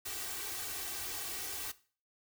white noise with comb filter, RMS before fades -40 dBFS, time 0.05-1.72 s, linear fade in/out 10 ms, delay 2.6 ms, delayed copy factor +0.85, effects noise-tail reverb RT60 0.4 s tail -17 dB re dry

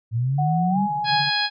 sine linear sweep, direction up, 110 to 204.8 Hz, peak -19 dBFS, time 0.11-0.89 s, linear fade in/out 50 ms
sine tone with pitch glide, 740 to 835.4 Hz, F#5 to G#5, 0 to +10 cents, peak -22 dBFS, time 0.38-1.3 s, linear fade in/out 10 ms, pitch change +210 cents, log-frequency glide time 0.7-0.79 s
white band-pass noise, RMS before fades -35 dBFS, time 0.7-1.31 s, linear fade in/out 20 ms, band 140 to 160 Hz, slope 96 dB/octave
harmonic tone, 830.6 Hz, G#5, in tune, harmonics 1 / 2 / 3 / 4 / 5 / 6, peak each -27 / -25 / -30 / -27 / -25 / -29 dBFS, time 1.04-1.5 s, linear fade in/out 50 ms
effects none

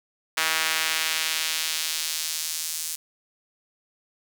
sawtooth tone with high-pass filter sweep, 160.1 Hz, D#3, 50 cents sharp, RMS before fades -27 dBFS, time 0.37-2.96 s, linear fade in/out 10 ms, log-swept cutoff 1600 to 7000 Hz, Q 0.92, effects none

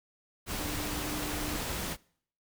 sine tone in noise, 298.8 Hz, D4, 30 cents sharp, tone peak -38 dBFS, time 0.57-1.61 s, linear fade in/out 50 ms, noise pink, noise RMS -35 dBFS, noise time 0.46-1.97 s, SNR -6 dB, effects noise-tail reverb RT60 0.6 s tail -24 dB re dry

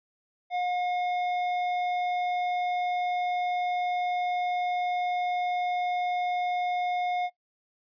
sine tone with hard clipping, 718 Hz, F5, 48 cents sharp, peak -28 dBFS, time 0.5-7.3 s, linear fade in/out 50 ms, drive 9 dB, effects noise-tail reverb RT60 0.1 s tail -19 dB re dry + resampled to 11025 Hz

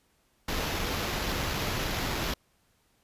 pink noise with sample-and-hold, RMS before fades -31 dBFS, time 0.48-2.34 s, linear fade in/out 5 ms, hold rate 8820 Hz, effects pink hiss -69 dBFS RMS until 3.03 s + resampled to 32000 Hz

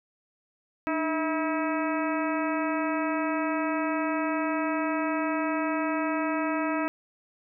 harmonic tone with a mistuned harmonic, 322.3 Hz, E4, 39 cents flat, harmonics 1 / 2 / 3 / 4 / 5 / 6 / 7 / 8, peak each -28 / -32 / -34 / -34 / -38 / -40 / -41 / -40 dBFS, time 0.87-6.88 s, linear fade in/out 0 ms, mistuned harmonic 1, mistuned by -100 cents, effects none

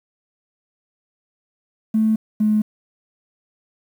triangle tone pair in turn, 218.9 / 213.5 Hz, A3 / G#3, -9 / +48 cents, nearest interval unison, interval 43 cents, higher first, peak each -10 dBFS, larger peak neither, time 1.94-2.16 / 2.4-2.62 s, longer neither, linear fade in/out 10 ms, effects tanh soft clip ceiling -12 dBFS + 8-bit

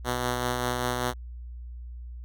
5% pulse tone with tremolo, 123.47 Hz, B2, in tune, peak -14 dBFS, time 0.04-1.14 s, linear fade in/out 50 ms, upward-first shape sine, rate 5.1 Hz, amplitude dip 30%, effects added 60 Hz sine -37 dBFS peak until 2.24 s

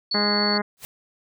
sine tone, 4431 Hz, C#8, 2 cents flat, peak -22 dBFS, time 0.11-0.58 s, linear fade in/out 5 ms
harmonic tone, 207 Hz, G#3, 5 cents flat, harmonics 1 / 2 / 3 / 4 / 5 / 6 / 7 / 8 / 9 / 10, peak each -25 / -28 / -30 / -31 / -32 / -33 / -33 / -34 / -35 / -35 dBFS, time 0.14-0.62 s, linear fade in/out 10 ms
white noise with exponential growth, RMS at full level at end -32 dBFS, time 0.77-0.85 s, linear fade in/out 0 ms, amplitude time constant 17 ms
effects none

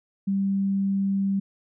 sine tone, 196 Hz, G3, in tune, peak -21 dBFS, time 0.27-1.4 s, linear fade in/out 10 ms, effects none

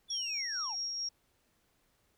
triangle linear sweep, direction down, 3520 to 690 Hz, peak -38 dBFS, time 0.08-0.76 s, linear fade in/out 50 ms
sine tone with tremolo, 5590 Hz, F8, 1 cent sharp, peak -33 dBFS, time 0.1-1.09 s, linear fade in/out 5 ms, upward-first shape sine, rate 4.5 Hz, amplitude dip 25%
effects pink hiss -73 dBFS RMS until 2.17 s

